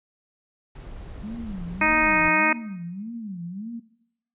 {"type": "noise", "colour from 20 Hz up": "brown", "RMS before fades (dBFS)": -38, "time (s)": [0.75, 2.29], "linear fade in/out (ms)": 5}
{"type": "tone with vibrato", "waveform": "sine", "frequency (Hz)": 200, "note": "G3", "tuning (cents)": 35, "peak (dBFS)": -31, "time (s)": [1.23, 3.8], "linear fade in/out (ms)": 10, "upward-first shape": "sine", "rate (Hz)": 1.7, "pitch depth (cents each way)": 280}
{"type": "harmonic tone", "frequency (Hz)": 311.1, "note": "D#4", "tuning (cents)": 0, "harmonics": [1, 2, 3, 4, 5, 6, 7, 8], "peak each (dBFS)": [-28, -29, -25, -27, -28, -26, -24, -23], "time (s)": [1.81, 2.53], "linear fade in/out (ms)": 5}
{"effects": ["noise-tail reverb RT60 0.8 s tail -18 dB re dry", "resampled to 8000 Hz"]}